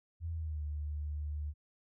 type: tone with pitch glide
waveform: sine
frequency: 83.1 to 74.46 Hz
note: E2 to D2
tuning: +15 to +24 cents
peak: -35 dBFS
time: 0.2-1.54 s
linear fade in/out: 50 ms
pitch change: -191 cents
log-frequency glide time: 0.31-0.62 s
effects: none